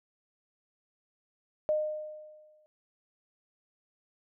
sine tone with exponential decay, 612 Hz, D#5, 29 cents flat, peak -23 dBFS, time 1.69-2.66 s, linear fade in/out 0 ms, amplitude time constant 210 ms, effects none

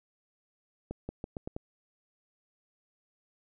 accelerating click train, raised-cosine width 2 ms, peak -23 dBFS, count 6, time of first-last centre 0.91-1.565 s, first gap 180 ms, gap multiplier 0.84, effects none

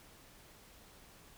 silence, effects pink hiss -59 dBFS RMS until 1.37 s

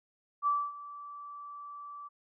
sine tone with ADSR envelope, 1160 Hz, D6, 22 cents flat, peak -24 dBFS, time 0.42-2.09 s, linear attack 49 ms, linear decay 250 ms, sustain -18 dB, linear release 22 ms, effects none

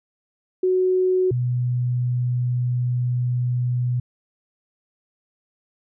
sine tone pair in turn, 370 / 123.47 Hz, F#4 / B2, 0 / 0 cents, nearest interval octave + perfect fifth, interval 1900 cents, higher first, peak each -16 / -19 dBFS, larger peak first, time 0.63-1.31 / 1.31-4 s, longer second, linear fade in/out 5 ms, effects none

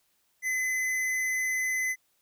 sine tone with hard clipping, 2029 Hz, B6, 46 cents sharp, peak -28 dBFS, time 0.42-1.96 s, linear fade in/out 50 ms, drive 13 dB, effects white hiss -71 dBFS RMS until 2.21 s

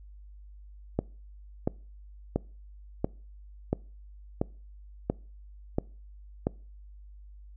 click train, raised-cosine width 2 ms, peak -12 dBFS, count 9, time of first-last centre 0.99-6.469 s, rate 1.46 Hz, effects noise-tail reverb RT60 0.4 s tail -24 dB re dry + added 50 Hz sine -46 dBFS peak until 7.56 s

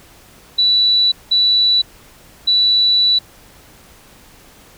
sine tone bursts at uneven times, 3951 Hz, B7, in tune, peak -10 dBFS, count 3, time 0.58-1.12 / 1.31-1.82 / 2.47-3.19 s, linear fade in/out 10 ms, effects pink hiss -45 dBFS RMS until 4.77 s

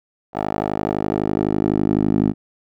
10% pulse tone with band-pass filter sweep, 51.91 Hz, G#1, in tune, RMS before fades -20 dBFS, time 0.33-2.34 s, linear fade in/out 50 ms, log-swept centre 670 to 250 Hz, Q 1.7, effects none

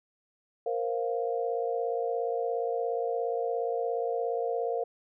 sine chord, Bb suspended second, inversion none, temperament equal, 466.2 / 523.3 / 698.5 Hz, Bb4 / C5 / F5, 0 / 0 / 0 cents, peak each -30 / -34 / -33 dBFS, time 0.66-4.84 s, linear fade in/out 5 ms, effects none

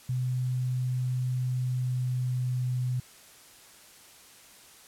sine tone with pitch glide, 126.7 to 125.75 Hz, B2 to B2, +45 to +32 cents, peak -26 dBFS, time 0.09-3 s, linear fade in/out 5 ms, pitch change -13 cents, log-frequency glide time 1.42-2.82 s, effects white hiss -53 dBFS RMS until 4.87 s + low-pass 12000 Hz 12 dB/octave

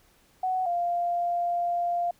sine tone pair in turn, 744 / 696.6 Hz, F#5 / F5, +9 / -5 cents, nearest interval minor second, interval 114 cents, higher first, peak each -24 dBFS, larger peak neither, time 0.43-0.66 / 0.66-2.11 s, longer second, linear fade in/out 5 ms, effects pink hiss -62 dBFS RMS until 2.19 s

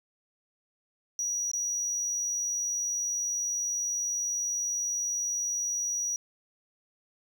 triangle tone with dropouts, 5800 Hz, F#8, 35 cents flat, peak -27 dBFS, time 1.19-6.16 s, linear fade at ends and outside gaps 1 ms, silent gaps 1.515-1.534 s, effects none

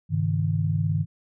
sine tone cluster, 101.6 / 137.5 / 157.1 Hz, G#2 / C#3 / D#3, -38 / -14 / +17 cents, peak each -25 / -29 / -24 dBFS, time 0.09-1.06 s, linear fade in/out 50 ms, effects none

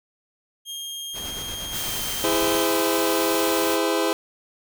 sawtooth tone with pitch glide, 3224 to 3154 Hz, G7 to G7, +48 to +10 cents, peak -28 dBFS, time 0.65-2.68 s, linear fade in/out 50 ms, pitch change -38 cents, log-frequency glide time 1.73-1.96 s
pink noise with tremolo, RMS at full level -35 dBFS, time 1.13-2.64 s, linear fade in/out 50 ms, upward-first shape square, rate 8.5 Hz, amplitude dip 30%
white noise, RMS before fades -30 dBFS, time 1.71-3.79 s, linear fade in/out 50 ms
sawtooth chord, E augmented, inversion none, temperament just, 329.6 / 412 / 515 Hz, E4 / G#4 / B#4, 0 / -14 / -28 cents, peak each -20 / -21 / -21 dBFS, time 2.24-4.13 s, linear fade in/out 0 ms
effects none

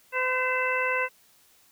harmonic tone with a mistuned harmonic, 510 Hz, C5, 44 cents flat, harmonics 1 / 2 / 3 / 4 / 5, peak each -30 / -30 / -30 / -30 / -30 dBFS, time 0.12-1.09 s, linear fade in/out 50 ms, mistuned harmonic 5, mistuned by +65 cents, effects white hiss -60 dBFS RMS until 1.71 s

